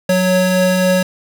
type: tone pair together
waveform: square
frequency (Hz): 183.57 / 554.4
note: F#3 / C#5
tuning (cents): -13 / 0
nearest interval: octave + perfect fifth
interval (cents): 1913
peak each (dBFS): -15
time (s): 0.09-1.03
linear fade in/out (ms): 5
effects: none